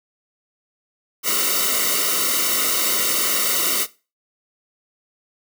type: noise with comb filter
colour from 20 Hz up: white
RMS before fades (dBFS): -20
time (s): 1.23-3.87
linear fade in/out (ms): 50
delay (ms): 1.2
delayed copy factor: -1
effects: noise-tail reverb RT60 0.3 s tail -18 dB re dry + high-pass 200 Hz 12 dB/octave